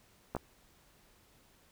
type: clicks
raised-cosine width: 1 ms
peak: -21 dBFS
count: 2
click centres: 0.35 / 0.366 s
effects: pink hiss -65 dBFS RMS until 1.71 s